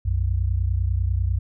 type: tone pair together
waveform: sine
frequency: 62.42 / 92.5 Hz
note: B1 / F#2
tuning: +19 / 0 cents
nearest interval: perfect fifth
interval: 681 cents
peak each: -22 dBFS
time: 0.05-1.39 s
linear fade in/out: 10 ms
effects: none